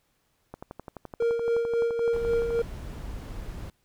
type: click train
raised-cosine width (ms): 1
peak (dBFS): -24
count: 25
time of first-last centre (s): 0.54-2.591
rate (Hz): 11.7
type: tone with tremolo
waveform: triangle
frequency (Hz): 466.2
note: A#4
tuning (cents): 0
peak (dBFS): -19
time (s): 1.2-2.62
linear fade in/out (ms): 5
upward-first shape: sine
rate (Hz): 3.7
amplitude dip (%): 50
type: noise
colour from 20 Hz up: brown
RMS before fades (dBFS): -37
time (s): 2.13-3.7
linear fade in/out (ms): 2
effects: pink hiss -71 dBFS RMS until 3.84 s